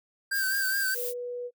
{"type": "tone with vibrato", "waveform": "square", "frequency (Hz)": 1568, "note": "G6", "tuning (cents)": 0, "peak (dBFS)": -27, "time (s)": [0.31, 0.95], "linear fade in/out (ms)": 10, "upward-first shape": "sine", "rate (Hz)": 4.8, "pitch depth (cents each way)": 49}
{"type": "noise", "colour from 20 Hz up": "violet", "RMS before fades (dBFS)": -34, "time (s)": [0.32, 1.14], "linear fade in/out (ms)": 50}
{"type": "tone", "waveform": "sine", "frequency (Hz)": 488.6, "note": "B4", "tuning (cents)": -19, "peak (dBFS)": -32, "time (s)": [0.94, 1.51], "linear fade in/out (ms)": 50}
{"effects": ["noise-tail reverb RT60 0.1 s tail -26 dB re dry"]}